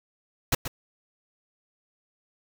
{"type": "noise with echo", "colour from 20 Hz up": "pink", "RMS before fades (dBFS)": -22, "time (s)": [0.52, 0.55], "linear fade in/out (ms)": 5, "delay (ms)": 130, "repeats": 1, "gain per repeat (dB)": -10, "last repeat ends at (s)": 0.68, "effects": []}